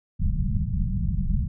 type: low-pass noise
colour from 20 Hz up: pink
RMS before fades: -24 dBFS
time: 0.19-1.48 s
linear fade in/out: 5 ms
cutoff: 210 Hz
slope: 96 dB/octave
effects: none